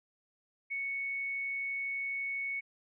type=tone; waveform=sine; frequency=2217 Hz; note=C#7; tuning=in tune; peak=-33 dBFS; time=0.7-2.61 s; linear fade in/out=20 ms; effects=none